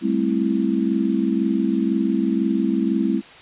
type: chord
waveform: sine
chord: A minor seventh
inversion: third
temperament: just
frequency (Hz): 198 / 220 / 264 / 330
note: G3 / A3 / C4 / E4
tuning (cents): +18 / 0 / +16 / +2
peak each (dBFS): -23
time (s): 0.01-3.22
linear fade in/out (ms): 50
effects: white hiss -43 dBFS RMS until 3.41 s + resampled to 8000 Hz